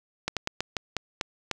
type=slowing click train; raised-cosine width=0.2 ms; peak=-10 dBFS; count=8; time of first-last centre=0.28-1.513 s; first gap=87 ms; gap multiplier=1.23; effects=none